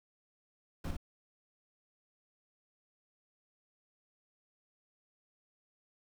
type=noise with echo; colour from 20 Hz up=brown; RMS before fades=-36 dBFS; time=0.84-0.91 s; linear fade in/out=5 ms; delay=58 ms; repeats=1; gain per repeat=-4 dB; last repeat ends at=0.968 s; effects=none